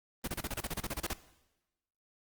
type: noise bursts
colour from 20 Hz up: pink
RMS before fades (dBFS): -35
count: 14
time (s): 0.24-1.134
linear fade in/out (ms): 5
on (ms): 36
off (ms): 30
effects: noise-tail reverb RT60 1.0 s tail -17 dB re dry + Opus 24 kbps